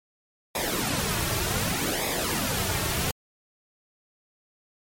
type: noise with flanger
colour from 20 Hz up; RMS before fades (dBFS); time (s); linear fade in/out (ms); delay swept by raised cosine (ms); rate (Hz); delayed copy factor
pink; -27; 0.55-3.11; 2; 0.67 to 4.07; 0.66; -0.7
effects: MP3 64 kbps